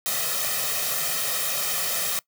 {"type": "noise with comb filter", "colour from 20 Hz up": "white", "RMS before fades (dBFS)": -26, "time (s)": [0.06, 2.19], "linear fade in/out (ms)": 0, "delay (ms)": 1.6, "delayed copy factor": 0.85, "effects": ["noise-tail reverb RT60 0.1 s tail -22 dB re dry", "high-pass 150 Hz 12 dB/octave"]}